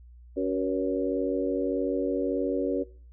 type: harmonic tone with a mistuned harmonic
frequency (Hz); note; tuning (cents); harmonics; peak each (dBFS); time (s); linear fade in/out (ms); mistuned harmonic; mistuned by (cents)
93.4; F#2; +17; 3 / 4 / 5 / 6; -29 / -30 / -31 / -32; 0.36-2.84; 20; 5; +43
effects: noise-tail reverb RT60 0.4 s tail -19 dB re dry + added 60 Hz sine -47 dBFS peak until 3.12 s